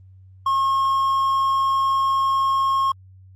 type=tone; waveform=triangle; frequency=1081 Hz; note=C#6; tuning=44 cents flat; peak=-15 dBFS; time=0.46-2.92 s; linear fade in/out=5 ms; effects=added 94 Hz sine -44 dBFS peak until 3.35 s + Opus 24 kbps